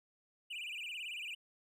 triangle tone with vibrato, 2658 Hz, E7, 14 cents sharp, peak -39 dBFS, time 0.5-1.35 s, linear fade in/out 10 ms, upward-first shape sine, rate 18 Hz, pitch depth 210 cents each way, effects none

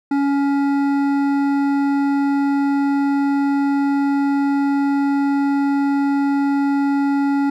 triangle tone with hard clipping, 280.2 Hz, C#4, 19 cents sharp, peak -17 dBFS, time 0.11-7.5 s, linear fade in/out 5 ms, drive 15 dB, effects none

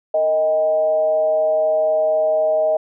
sine tone with frequency modulation, 627 Hz, D#5, 13 cents sharp, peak -14 dBFS, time 0.14-2.77 s, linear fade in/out 5 ms, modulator 171 Hz, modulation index 0.41, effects none

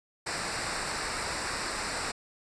pink noise with comb filter, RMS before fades -33 dBFS, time 0.26-2.12 s, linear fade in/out 10 ms, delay 0.31 ms, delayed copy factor -0.7, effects resampled to 22050 Hz

